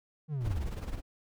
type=linear sweep; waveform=triangle; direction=down; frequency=160.1 to 34.42 Hz; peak=-29 dBFS; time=0.28-0.74 s; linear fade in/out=50 ms
type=noise with tremolo; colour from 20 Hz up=brown; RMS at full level=-34 dBFS; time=0.4-1.02 s; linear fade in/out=50 ms; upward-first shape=sine; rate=19 Hz; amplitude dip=70%
effects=none